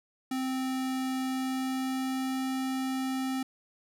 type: tone with pitch glide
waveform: square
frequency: 260.8 to 262.5 Hz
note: C4 to C4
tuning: -5 to +6 cents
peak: -30 dBFS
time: 0.31-3.43 s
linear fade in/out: 5 ms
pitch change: +11 cents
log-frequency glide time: 1.21-2.43 s
effects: none